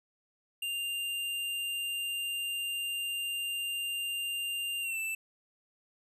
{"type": "tone with pitch glide", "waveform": "square", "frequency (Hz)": [2794, 2652], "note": ["F7", "E7"], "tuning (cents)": [0, 10], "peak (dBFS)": -33, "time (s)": [0.62, 5.15], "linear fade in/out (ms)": 5, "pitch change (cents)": -90, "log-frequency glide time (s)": [4.81, 4.98], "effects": []}